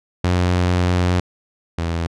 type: tone pair in turn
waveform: sawtooth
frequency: 89.5 / 83.8 Hz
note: F2 / E2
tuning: +43 / +29 cents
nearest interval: minor second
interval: 114 cents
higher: first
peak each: -11 / -16 dBFS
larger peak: first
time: 0.24-1.2 / 1.78-2.07 s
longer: first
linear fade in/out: 5 ms
effects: low-pass 6000 Hz 12 dB/octave